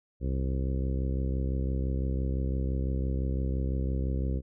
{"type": "harmonic tone", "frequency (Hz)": 65.9, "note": "C2", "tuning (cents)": 13, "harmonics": [1, 2, 3, 4, 5, 6, 7, 8], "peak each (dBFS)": [-28, -34, -38, -40, -42, -44, -45, -46], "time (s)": [0.2, 4.42], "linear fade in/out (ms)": 50, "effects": []}